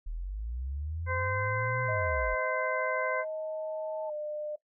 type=linear two-way sweep; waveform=sine; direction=up then down; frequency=36.67 to 122.9 to 41.13 Hz; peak=-33 dBFS; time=0.06-2.35 s; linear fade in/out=10 ms; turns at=1.83 s
type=harmonic tone; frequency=515 Hz; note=C5; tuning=28 cents flat; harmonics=1 / 2 / 3 / 4; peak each=-35 / -35 / -35 / -35 dBFS; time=1.06-3.25 s; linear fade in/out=50 ms
type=tone with exponential growth; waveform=sine; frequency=880 Hz; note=A5; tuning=in tune; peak=-39 dBFS; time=1.57-4.1 s; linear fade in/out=5 ms; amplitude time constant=550 ms
type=tone with pitch glide; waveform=sine; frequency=628 to 601.7 Hz; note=D#5 to D5; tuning=+16 to +42 cents; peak=-33 dBFS; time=1.88-4.56 s; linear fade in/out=10 ms; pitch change=-74 cents; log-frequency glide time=4.06-4.12 s
effects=noise-tail reverb RT60 0.1 s tail -17 dB re dry